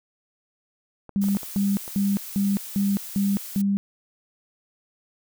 clicks, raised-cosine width 1 ms, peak -26 dBFS, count 7, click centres 1.093 / 1.24 / 1.286 / 1.35 / 1.432 / 1.564 / 1.879 s
sine tone bursts, 199.1 Hz, G3, 27 cents sharp, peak -19 dBFS, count 7, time 1.16-3.77 s, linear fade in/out 0 ms, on 210 ms, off 190 ms
blue noise, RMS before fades -37 dBFS, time 1.21-3.62 s, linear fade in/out 10 ms
effects none

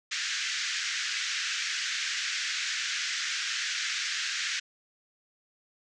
pink band-pass noise, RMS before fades -32 dBFS, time 0.11-4.6 s, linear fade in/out 10 ms, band 1500 to 6900 Hz, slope 48 dB/octave, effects none

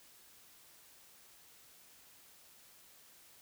silence, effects white hiss -61 dBFS RMS until 3.41 s

